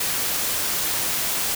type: noise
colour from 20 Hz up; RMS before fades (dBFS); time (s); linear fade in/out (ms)
white; -24; 0-1.55; 5
effects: none